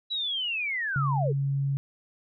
sine linear sweep, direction down, 3951 to 374.2 Hz, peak -27 dBFS, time 0.1-1.33 s, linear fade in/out 20 ms
sine tone, 138.59 Hz, C#3, in tune, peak -24 dBFS, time 0.96-1.77 s, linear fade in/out 0 ms
effects none

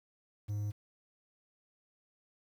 triangle tone with quantisation, 103.83 Hz, G#2, in tune, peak -31 dBFS, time 0.48-0.72 s, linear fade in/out 20 ms, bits 10, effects none

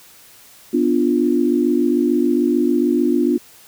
sine chord, B diminished, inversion none, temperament equal, 246.9 / 293.7 / 349.2 Hz, B3 / D4 / F4, 0 / 0 / 0 cents, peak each -18 dBFS, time 0.73-3.38 s, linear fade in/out 10 ms, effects white hiss -46 dBFS RMS until 3.67 s

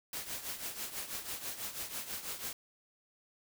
white noise with tremolo, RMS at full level -38 dBFS, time 0.13-2.53 s, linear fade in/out 2 ms, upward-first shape triangle, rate 6.1 Hz, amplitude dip 75%, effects none

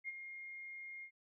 sine tone with ADSR envelope, 2131 Hz, C7, 31 cents sharp, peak -38 dBFS, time 0.04-1.11 s, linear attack 43 ms, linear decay 29 ms, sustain -8 dB, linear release 78 ms, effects none

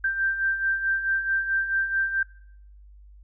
sine beating tone pair, 1568 / 1572.6 Hz, G6 / G6, 0 / +5 cents, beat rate 4.6 Hz, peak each -30 / -23 dBFS, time 0.04-2.23 s, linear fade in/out 5 ms, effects noise-tail reverb RT60 0.7 s tail -23 dB re dry + added 50 Hz sine -46 dBFS peak until 3.23 s

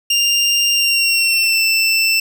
25% pulse tone with pitch glide, 2794 to 2668 Hz, F7 to E7, 0 to +20 cents, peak -9 dBFS, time 0.1-2.2 s, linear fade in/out 5 ms, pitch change -80 cents, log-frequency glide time 0.73-1.63 s, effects none

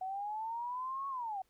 sine linear two-way sweep, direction up then down, 740 to 1112 to 740 Hz, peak -36 dBFS, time 0.01-1.42 s, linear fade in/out 5 ms, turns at 1.08 s, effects pink hiss -75 dBFS RMS until 1.49 s

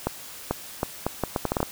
accelerating click train, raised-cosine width 1 ms, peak -9 dBFS, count 11, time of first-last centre 0.07-1.63 s, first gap 440 ms, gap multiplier 0.73, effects white hiss -41 dBFS RMS until 1.71 s

